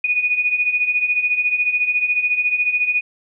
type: beating tone pair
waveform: sine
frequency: 2459 / 2473 Hz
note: D#7 / D#7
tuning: -21 / -11 cents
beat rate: 14 Hz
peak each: -22 / -17 dBFS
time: 0.04-3.01 s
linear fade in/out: 5 ms
effects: none